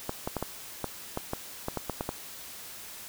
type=clicks; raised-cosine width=1 ms; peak=-16 dBFS; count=12; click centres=0.094 / 0.275 / 0.367 / 0.426 / 0.843 / 1.174 / 1.334 / 1.684 / 1.773 / 1.897 / 2.009 / 2.091 s; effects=white hiss -44 dBFS RMS until 3.08 s